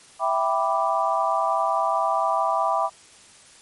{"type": "chord", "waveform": "sine", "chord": "E minor seventh", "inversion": "none", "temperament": "equal", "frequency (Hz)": [659.3, 784, 987.8, 1174.7], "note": ["E5", "G5", "B5", "D6"], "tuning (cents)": [0, 0, 0, 0], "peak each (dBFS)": -25, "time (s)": [0.19, 2.9], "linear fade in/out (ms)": 50, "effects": ["white hiss -50 dBFS RMS until 3.61 s", "MP3 48 kbps"]}